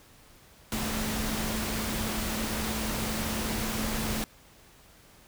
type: tone in noise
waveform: sine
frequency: 218 Hz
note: A3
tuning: 16 cents flat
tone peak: -34 dBFS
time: 0.72-4.24 s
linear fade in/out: 0 ms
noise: pink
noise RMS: -32 dBFS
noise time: 0.72-4.24 s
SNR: -5 dB
effects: pink hiss -56 dBFS RMS until 5.27 s